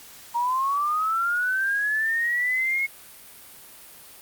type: linear sweep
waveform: sine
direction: up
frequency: 932.3 to 2184 Hz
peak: -21 dBFS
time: 0.34-2.87 s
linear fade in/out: 20 ms
effects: white hiss -46 dBFS RMS until 4.21 s + Opus 48 kbps